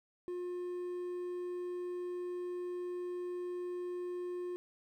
triangle tone, 356.6 Hz, F4, 36 cents sharp, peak -35 dBFS, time 0.28-4.56 s, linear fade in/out 0 ms, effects 12-bit

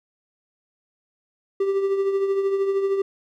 triangle tone with tremolo, 392 Hz, G4, in tune, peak -15 dBFS, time 1.6-3.02 s, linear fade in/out 5 ms, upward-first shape triangle, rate 13 Hz, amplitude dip 55%, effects none

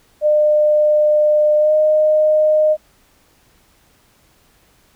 sine tone with pitch glide, 603 to 615 Hz, D5 to D#5, +46 to -20 cents, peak -10 dBFS, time 0.21-2.77 s, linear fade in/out 50 ms, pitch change +34 cents, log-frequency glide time 1.58-1.73 s, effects pink hiss -55 dBFS RMS until 4.95 s

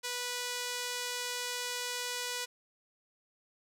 sawtooth tone with band-pass filter, 491.3 Hz, B4, 9 cents flat, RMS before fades -37 dBFS, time 0.03-2.46 s, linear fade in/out 20 ms, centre 5800 Hz, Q 0.65, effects none

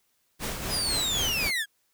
pink noise with tremolo, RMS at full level -31 dBFS, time 0.39-1.52 s, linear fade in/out 50 ms, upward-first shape sine, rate 3.9 Hz, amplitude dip 45%
30% pulse linear sweep, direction down, 5090 to 1600 Hz, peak -23 dBFS, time 0.69-1.66 s, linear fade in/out 50 ms
effects white hiss -71 dBFS RMS until 1.93 s

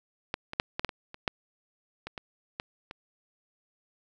clicks, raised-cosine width 0.3 ms, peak -13 / -20 / -7 / -14 / -11 / -20 / -26 / -10 / -21 / -21 / -16 / -24 dBFS, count 12, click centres 0.341 / 0.534 / 0.599 / 0.795 / 0.847 / 0.892 / 1.144 / 1.278 / 2.07 / 2.178 / 2.599 / 2.911 s, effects none

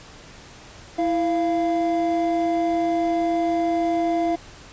triangle tone pair together, 330 / 690 Hz, E4 / F5, +2 / -21 cents, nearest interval octave + minor second, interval 1277 cents, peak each -20 dBFS, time 0.98-4.36 s, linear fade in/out 10 ms, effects pink hiss -44 dBFS RMS until 4.72 s + resampled to 16000 Hz

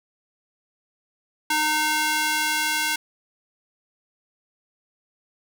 square tone with high-pass filter sweep, 306 Hz, D#4, 29 cents flat, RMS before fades -23 dBFS, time 1.5-2.96 s, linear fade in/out 5 ms, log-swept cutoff 970 to 1600 Hz, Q 0.86, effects none

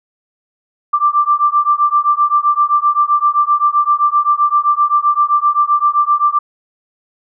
sine beating tone pair, 1174.7 / 1182.4 Hz, D6 / D6, 0 / +11 cents, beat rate 7.7 Hz, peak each -13 dBFS, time 0.93-6.39 s, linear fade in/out 10 ms, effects none

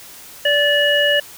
harmonic tone, 581 Hz, D5, 19 cents flat, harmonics 1 / 3 / 5, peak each -17 / -17 / -17 dBFS, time 0.45-1.2 s, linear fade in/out 5 ms, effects white hiss -39 dBFS RMS until 1.37 s

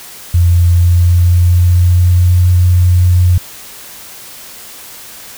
sine tone with pitch glide, 86.7 to 89.45 Hz, F2 to F2, -12 to +42 cents, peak -5 dBFS, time 0.34-3.38 s, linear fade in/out 5 ms, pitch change +54 cents, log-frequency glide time 0.56-2.4 s, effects white hiss -32 dBFS RMS until 5.37 s

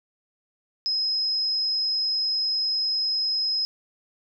sine tone, 5110 Hz, D#8, 45 cents sharp, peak -22 dBFS, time 0.86-3.65 s, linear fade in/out 0 ms, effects none

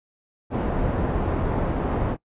pink low-pass noise, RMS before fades -24 dBFS, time 0.5-2.17 s, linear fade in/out 50 ms, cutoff 850 Hz, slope 12 dB/octave, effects noise-tail reverb RT60 0.1 s tail -21 dB re dry + resampled to 8000 Hz

